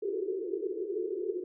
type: band-pass noise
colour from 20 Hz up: pink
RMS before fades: -34 dBFS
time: 0.02-1.44 s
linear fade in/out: 2 ms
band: 350 to 440 Hz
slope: 96 dB/octave
effects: none